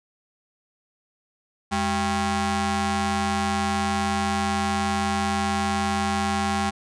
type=ring-modulated tone; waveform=sawtooth; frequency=293.7 Hz; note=D4; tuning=in tune; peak=-15 dBFS; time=1.71-6.71 s; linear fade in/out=20 ms; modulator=500 Hz; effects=resampled to 22050 Hz